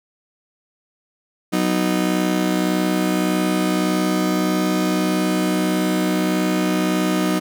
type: chord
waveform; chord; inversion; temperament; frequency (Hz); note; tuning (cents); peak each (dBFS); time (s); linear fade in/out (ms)
35% pulse; B major; second; just; 185.21 / 246.9 / 308.7; F#3 / B3 / D#4; +2 / 0 / -14; -19 / -24 / -19; 1.52-7.4; 20
effects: none